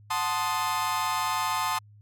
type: chord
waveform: 40% pulse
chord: F# diminished seventh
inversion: none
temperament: equal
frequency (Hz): 740 / 880 / 1046.5 / 1244.5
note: F#5 / A5 / C6 / Eb6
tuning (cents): 0 / 0 / 0 / 0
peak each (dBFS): -35 / -29 / -29 / -31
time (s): 0.1-1.79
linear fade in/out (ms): 10
effects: added 104 Hz sine -50 dBFS peak until 2.01 s + AAC 64 kbps